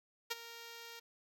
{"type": "tone with ADSR envelope", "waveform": "5% pulse", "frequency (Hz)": 464.5, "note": "A#4", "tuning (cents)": -6, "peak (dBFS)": -22, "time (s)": [0.3, 1], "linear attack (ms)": 15, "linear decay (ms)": 24, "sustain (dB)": -15, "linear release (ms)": 11, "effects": []}